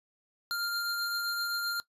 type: tone pair together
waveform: square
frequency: 1396.9 / 4183 Hz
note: F6 / C8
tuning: 0 / -1 cents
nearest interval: octave + perfect fifth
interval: 1899 cents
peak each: -33 / -35 dBFS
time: 0.51-1.8 s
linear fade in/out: 0 ms
effects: noise-tail reverb RT60 0.1 s tail -18 dB re dry + resampled to 32000 Hz